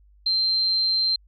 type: tone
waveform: sine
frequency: 4139 Hz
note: C8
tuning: 20 cents flat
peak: -19 dBFS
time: 0.26-1.16 s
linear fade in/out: 5 ms
effects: added 50 Hz sine -52 dBFS peak until 1.27 s